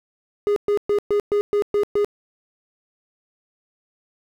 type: tone bursts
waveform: triangle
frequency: 411.4 Hz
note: G#4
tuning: 16 cents flat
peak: -14 dBFS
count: 8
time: 0.47-2.046 s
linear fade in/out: 0 ms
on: 92 ms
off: 120 ms
effects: 8-bit